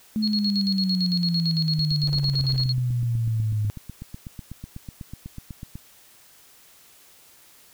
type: exponential sweep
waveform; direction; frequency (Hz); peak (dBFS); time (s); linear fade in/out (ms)
sine; down; 217.6 to 103.83; -21; 0.16-3.7; 0
type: tone with tremolo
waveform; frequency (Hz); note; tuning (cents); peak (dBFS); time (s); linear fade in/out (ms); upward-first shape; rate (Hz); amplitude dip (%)
sine; 4308; C8; +50; -23; 0.22-2.73; 20; square; 8.9; 80
type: click train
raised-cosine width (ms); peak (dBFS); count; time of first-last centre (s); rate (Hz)
5; -23; 33; 1.79-5.755; 8.07
type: noise bursts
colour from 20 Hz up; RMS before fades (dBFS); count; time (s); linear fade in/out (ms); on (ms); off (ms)
brown; -35; 11; 2.07-2.619; 5; 29; 23
effects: white hiss -53 dBFS RMS until 7.73 s